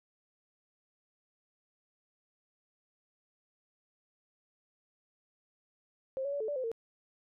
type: tone with pitch steps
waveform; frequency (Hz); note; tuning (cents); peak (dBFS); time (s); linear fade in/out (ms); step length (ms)
sine; 530 / 562 / 571 / 437.4 / 581 / 515 / 456.2; C5 / C#5 / D5 / A4 / D5 / C5 / A#4; +22 / +24 / -49 / -10 / -19 / -28 / -37; -32; 6.17-6.716; 0; 78
effects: none